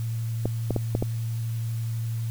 clicks, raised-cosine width 2 ms, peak -11 dBFS, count 5, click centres 0.456 / 0.707 / 0.763 / 0.951 / 1.025 s, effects added 114 Hz sine -26 dBFS peak until 2.3 s + white hiss -48 dBFS RMS until 2.3 s

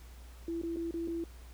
sine tone with dropouts, 334.5 Hz, E4, 25 cents sharp, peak -33 dBFS, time 0.48-1.24 s, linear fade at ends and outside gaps 2 ms, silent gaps 0.616-0.634 / 0.761-0.768 / 0.91-0.94 / 1.076-1.082 s, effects added 60 Hz sine -48 dBFS peak until 1.53 s + pink hiss -59 dBFS RMS until 1.53 s

